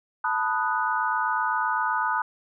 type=chord; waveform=sine; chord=B dominant seventh; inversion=third; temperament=equal; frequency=880 / 987.8 / 1244.5 / 1480 Hz; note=A5 / B5 / D#6 / F#6; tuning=0 / 0 / 0 / 0 cents; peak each=-28 dBFS; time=0.24-2.22 s; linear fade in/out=5 ms; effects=none